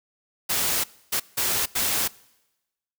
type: noise bursts at uneven times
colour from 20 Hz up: white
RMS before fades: -24 dBFS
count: 4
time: 0.49-0.84 / 1.12-1.2 / 1.37-1.66 / 1.75-2.08 s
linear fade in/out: 10 ms
effects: noise-tail reverb RT60 1.0 s tail -23 dB re dry